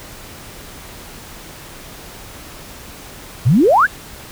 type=exponential sweep; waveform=sine; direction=up; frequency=101.7 to 1760 Hz; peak=-8 dBFS; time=3.45-3.87 s; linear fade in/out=20 ms; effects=pink hiss -36 dBFS RMS until 4.31 s